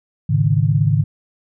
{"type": "chord", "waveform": "sine", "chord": "Ab suspended fourth", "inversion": "none", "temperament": "equal with one note detuned", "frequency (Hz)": [106.31, 138.59, 155.56], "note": ["Ab2", "Db3", "Eb3"], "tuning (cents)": [41, 0, 0], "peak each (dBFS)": -17, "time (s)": [0.29, 1.04], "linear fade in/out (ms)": 10, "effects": []}